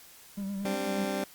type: tone with vibrato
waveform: triangle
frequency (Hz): 197.5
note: G3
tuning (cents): +13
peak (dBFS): -30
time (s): 0.37-1.05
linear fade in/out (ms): 10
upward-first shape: triangle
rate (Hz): 8.6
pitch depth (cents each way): 48
type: chord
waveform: 20% pulse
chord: G suspended fourth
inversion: none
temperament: just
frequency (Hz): 196 / 261.3 / 294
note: G3 / C4 / D4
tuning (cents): 0 / -2 / +2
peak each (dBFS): -28 / -31 / -32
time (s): 0.65-1.24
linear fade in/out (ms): 2
effects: white hiss -53 dBFS RMS until 1.34 s + Opus 48 kbps

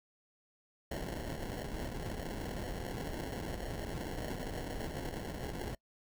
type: noise with sample-and-hold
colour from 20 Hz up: pink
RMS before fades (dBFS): -40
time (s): 0.91-5.75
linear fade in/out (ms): 5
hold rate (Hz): 1225
effects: noise-tail reverb RT60 0.1 s tail -25 dB re dry

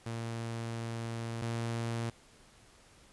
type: tone pair in turn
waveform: sawtooth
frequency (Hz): 115.2 / 115.93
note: A#2 / A#2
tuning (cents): -20 / -9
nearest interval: unison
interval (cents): 11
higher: second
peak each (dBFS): -32 / -29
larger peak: second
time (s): 0.06-1.42 / 1.42-2.1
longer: first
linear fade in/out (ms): 5
effects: pink hiss -60 dBFS RMS until 3.12 s + resampled to 24000 Hz

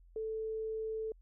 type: tone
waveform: sine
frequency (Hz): 440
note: A4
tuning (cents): 0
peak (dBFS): -35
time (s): 0.16-1.12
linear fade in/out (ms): 2
effects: added 43 Hz sine -57 dBFS peak until 1.21 s

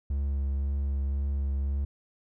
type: tone with vibrato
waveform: triangle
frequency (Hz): 69.3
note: C#2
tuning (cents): 0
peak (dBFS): -24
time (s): 0.1-1.85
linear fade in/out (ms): 5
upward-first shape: triangle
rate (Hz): 1.9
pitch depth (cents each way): 20
effects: none

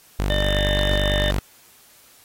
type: tone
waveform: sawtooth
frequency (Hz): 49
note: G1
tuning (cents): 0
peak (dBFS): -16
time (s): 0.19-1.39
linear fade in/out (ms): 0
type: harmonic tone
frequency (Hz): 600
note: D5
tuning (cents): +37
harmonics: 1 / 3 / 5 / 6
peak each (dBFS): -24 / -28 / -32 / -28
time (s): 0.3-1.31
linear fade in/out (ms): 0
effects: white hiss -52 dBFS RMS until 2.24 s + AAC 48 kbps

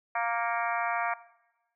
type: harmonic tone with a mistuned harmonic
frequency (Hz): 233.1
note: A#3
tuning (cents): 0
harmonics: 3 / 4 / 5 / 6 / 7 / 8 / 9 / 10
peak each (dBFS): -31 / -33 / -35 / -37 / -38 / -39 / -40 / -41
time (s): 0.15-1.14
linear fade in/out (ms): 5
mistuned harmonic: 9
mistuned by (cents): +59
effects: noise-tail reverb RT60 1.0 s tail -18 dB re dry

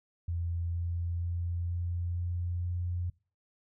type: tone with pitch steps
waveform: sine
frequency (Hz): 85.2 / 85.79 / 86.39 / 86.99 / 87.6 / 88.2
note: F2 / F2 / F2 / F2 / F2 / F2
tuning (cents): -42 / -30 / -18 / -6 / +6 / +18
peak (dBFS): -30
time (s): 0.28-3.1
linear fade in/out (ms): 5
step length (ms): 470
effects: noise-tail reverb RT60 0.4 s tail -24 dB re dry

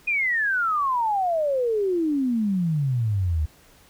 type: exponential sweep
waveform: sine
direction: down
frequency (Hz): 2489 to 73.42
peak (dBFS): -20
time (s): 0.07-3.46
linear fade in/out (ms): 10
effects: pink hiss -54 dBFS RMS until 3.89 s

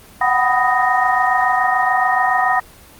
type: tone cluster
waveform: sine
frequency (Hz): 735 / 762 / 990 / 1249 / 1856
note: F#5 / G5 / B5 / D#6 / A#6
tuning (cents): -12 / -49 / +4 / +6 / -8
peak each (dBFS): -19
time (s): 0.21-2.6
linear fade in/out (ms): 5
effects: pink hiss -43 dBFS RMS until 2.99 s + Opus 24 kbps

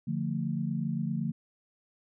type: chord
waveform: sine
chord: D minor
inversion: none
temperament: equal with one note detuned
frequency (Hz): 146.83 / 174.61 / 224.4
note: D3 / F3 / A3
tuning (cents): 0 / 0 / +34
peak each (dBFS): -33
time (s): 0.07-1.32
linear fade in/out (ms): 10
effects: none

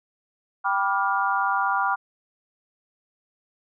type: chord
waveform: sine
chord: G dominant seventh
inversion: none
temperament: just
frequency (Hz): 784 / 980 / 1176 / 1411.2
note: G5 / B5 / D6 / F6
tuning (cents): 0 / -14 / +2 / +18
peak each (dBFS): -26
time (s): 0.64-1.96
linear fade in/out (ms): 20
effects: none

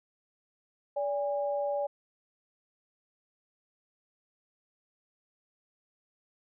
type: tone pair together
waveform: sine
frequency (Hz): 576 / 814.6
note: D5 / G#5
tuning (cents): -34 / -34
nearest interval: tritone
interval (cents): 600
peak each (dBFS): -29 / -35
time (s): 0.96-1.87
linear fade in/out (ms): 10
effects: none

